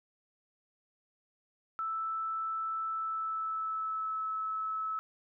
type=tone with pitch glide; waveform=sine; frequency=1318.5 to 1300.3 Hz; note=E6 to E6; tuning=0 to -24 cents; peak=-32 dBFS; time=1.79-4.99 s; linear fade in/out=0 ms; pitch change=-24 cents; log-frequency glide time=2.89-4.25 s; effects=none